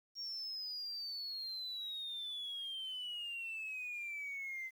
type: exponential sweep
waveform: sine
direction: down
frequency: 5588 to 2054 Hz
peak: -39 dBFS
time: 0.15-4.71 s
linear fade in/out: 50 ms
effects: tanh soft clip ceiling -37 dBFS + 11-bit